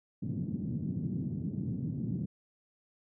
pink band-pass noise, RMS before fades -35 dBFS, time 0.22-2.26 s, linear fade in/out 10 ms, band 120 to 240 Hz, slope 24 dB/octave, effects none

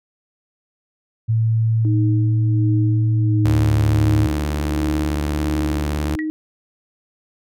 sine tone with pitch glide, 112.5 to 106.62 Hz, A2 to G#2, +39 to +46 cents, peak -14 dBFS, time 1.28-4.27 s, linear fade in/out 20 ms, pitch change -93 cents, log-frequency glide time 3.17-3.78 s
sine tone with tremolo, 311.1 Hz, D#4, in tune, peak -20 dBFS, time 1.85-6.3 s, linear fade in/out 0 ms, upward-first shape sine, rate 1.4 Hz, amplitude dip 65%
sawtooth tone with vibrato, 73.42 Hz, D2, in tune, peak -16 dBFS, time 3.45-6.16 s, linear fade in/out 5 ms, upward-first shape sine, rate 18 Hz, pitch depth 95 cents each way
sine tone with exponential decay, 1924 Hz, B6, 46 cents flat, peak -21 dBFS, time 6.19-6.3 s, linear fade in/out 0 ms, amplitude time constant 22 ms
effects none

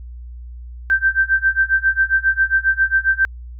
sine tone with tremolo, 1563 Hz, G6, 6 cents flat, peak -10 dBFS, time 0.9-3.25 s, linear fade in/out 0 ms, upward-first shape sine, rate 7.4 Hz, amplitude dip 95%, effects added 60 Hz sine -31 dBFS peak until 3.59 s

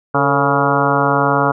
harmonic tone with a mistuned harmonic, 140.1 Hz, C#3, 19 cents sharp, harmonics 1 / 2 / 3 / 4 / 5 / 6 / 7 / 8 / 9 / 10, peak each -21 / -21 / -21 / -21 / -21 / -21 / -21 / -21 / -21 / -21 dBFS, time 0.14-1.52 s, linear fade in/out 10 ms, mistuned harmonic 3, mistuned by +82 cents, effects none

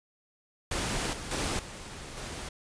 pink noise with level steps, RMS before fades -31 / -39 / -31 / -43 / -39 dBFS, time 0.71-2.49 s, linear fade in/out 5 ms, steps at 1.13 / 1.31 / 1.59 / 2.17 s, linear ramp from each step 2 ms, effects resampled to 22050 Hz

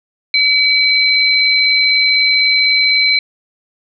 sine tone pair together, 2282 / 4066 Hz, C#7 / B7, +50 / +50 cents, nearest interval minor seventh, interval 1000 cents, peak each -12 dBFS, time 0.34-3.19 s, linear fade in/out 2 ms, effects none

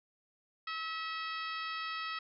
harmonic tone, 646 Hz, E5, 35 cents flat, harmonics 2 / 3 / 4 / 5 / 6 / 7 / 8, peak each -39 / -43 / -45 / -47 / -49 / -50 / -51 dBFS, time 0.67-2.19 s, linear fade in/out 5 ms, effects none

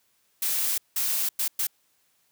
blue noise bursts at uneven times, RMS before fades -26 dBFS, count 4, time 0.42-0.78 / 0.96-1.29 / 1.39-1.48 / 1.59-1.67 s, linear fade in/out 5 ms, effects white hiss -68 dBFS RMS until 2.31 s + high-pass 60 Hz 12 dB/octave

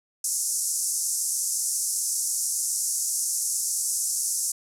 white band-pass noise, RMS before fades -27 dBFS, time 0.24-4.52 s, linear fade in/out 5 ms, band 5600 to 11000 Hz, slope 48 dB/octave, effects none

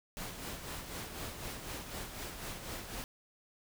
pink noise with tremolo, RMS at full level -41 dBFS, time 0.17-3.04 s, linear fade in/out 0 ms, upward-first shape sine, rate 4 Hz, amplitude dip 50%, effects none

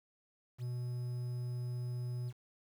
triangle tone with quantisation, 123 Hz, B2, 7 cents flat, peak -34 dBFS, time 0.58-2.33 s, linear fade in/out 50 ms, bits 10, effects none

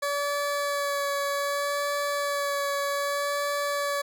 20% pulse tone with vibrato, 570 Hz, C#5, 48 cents sharp, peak -21 dBFS, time 0.02-4.02 s, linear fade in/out 10 ms, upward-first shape sine, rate 0.64 Hz, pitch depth 15 cents each way, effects none

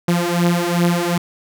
sawtooth beating tone pair, 172.1 / 174.7 Hz, F3 / F3, -25 / +1 cents, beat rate 2.6 Hz, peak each -14 dBFS, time 0.08-1.18 s, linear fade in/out 5 ms, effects none

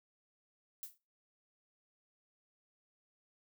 violet noise with exponential decay, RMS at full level -41 dBFS, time 0.83-0.98 s, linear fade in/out 0 ms, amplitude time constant 32 ms, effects noise-tail reverb RT60 0.3 s tail -21 dB re dry

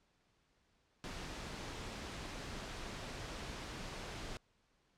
pink noise, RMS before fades -45 dBFS, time 1.04-4.37 s, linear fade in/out 0 ms, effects pink hiss -75 dBFS RMS until 4.97 s + low-pass 6000 Hz 12 dB/octave

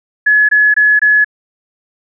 sine tone bursts, 1700 Hz, G#6, 40 cents sharp, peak -6 dBFS, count 4, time 0.26-1.246 s, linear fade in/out 10 ms, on 230 ms, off 22 ms, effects none

